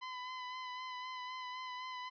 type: tone with vibrato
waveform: sawtooth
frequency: 1011 Hz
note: B5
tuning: 40 cents sharp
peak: -38 dBFS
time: 0.01-2.1 s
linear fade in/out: 20 ms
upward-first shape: sine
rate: 3.9 Hz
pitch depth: 26 cents each way
effects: resampled to 11025 Hz